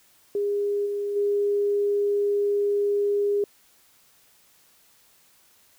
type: tone with level steps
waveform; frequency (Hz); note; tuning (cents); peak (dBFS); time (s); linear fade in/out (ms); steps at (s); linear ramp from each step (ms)
sine; 407.3; G#4; -34; -22 / -25 / -20; 0.35-3.44; 2; 0.85 / 1.15; 20
effects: white hiss -59 dBFS RMS until 5.78 s